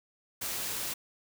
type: noise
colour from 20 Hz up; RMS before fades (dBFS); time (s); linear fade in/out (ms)
white; -35; 0.41-0.94; 10
effects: none